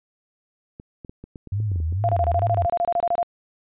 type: clicks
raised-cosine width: 3 ms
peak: -25 dBFS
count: 12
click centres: 0.799 / 1.048 / 1.095 / 1.24 / 1.358 / 1.473 / 1.602 / 1.717 / 1.759 / 1.802 / 1.925 / 2.125 s
type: tone with vibrato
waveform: sine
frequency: 92.5 Hz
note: F#2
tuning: in tune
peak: -21 dBFS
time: 1.52-2.66 s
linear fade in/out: 5 ms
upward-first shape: sine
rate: 2.3 Hz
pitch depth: 270 cents each way
type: tone bursts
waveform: sine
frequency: 692 Hz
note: F5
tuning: 16 cents flat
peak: -18 dBFS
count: 16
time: 2.04-3.229 s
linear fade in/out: 0 ms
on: 49 ms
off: 27 ms
effects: resampled to 8000 Hz